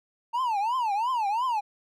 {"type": "tone with vibrato", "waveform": "triangle", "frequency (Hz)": 908, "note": "A#5", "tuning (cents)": -46, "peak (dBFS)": -22, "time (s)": [0.33, 1.61], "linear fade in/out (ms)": 20, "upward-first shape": "triangle", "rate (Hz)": 2.9, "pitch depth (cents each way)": 270, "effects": []}